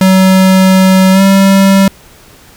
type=tone with pitch glide; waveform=square; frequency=188.7 to 194.57 Hz; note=F#3 to G3; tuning=+34 to -13 cents; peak=-4 dBFS; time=0.01-1.88 s; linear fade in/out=2 ms; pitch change=+53 cents; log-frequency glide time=1.12-1.21 s; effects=pink hiss -39 dBFS RMS until 2.56 s